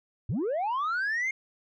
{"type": "linear sweep", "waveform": "sine", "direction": "up", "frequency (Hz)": [82.41, 2157], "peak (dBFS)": -24, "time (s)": [0.29, 1.31], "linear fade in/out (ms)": 5, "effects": ["tanh soft clip ceiling -25 dBFS"]}